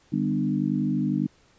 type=harmonic tone with a mistuned harmonic; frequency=50 Hz; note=G1; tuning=35 cents sharp; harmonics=3 / 4 / 5 / 6; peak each=-29 / -27 / -27 / -28 dBFS; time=0.12-1.27 s; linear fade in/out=10 ms; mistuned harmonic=4; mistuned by=-16 cents; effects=pink hiss -60 dBFS RMS until 1.58 s + resampled to 16000 Hz